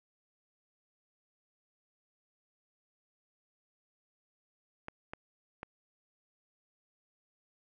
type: clicks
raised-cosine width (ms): 0.5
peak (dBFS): -25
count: 3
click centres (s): 4.884 / 5.135 / 5.631
effects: none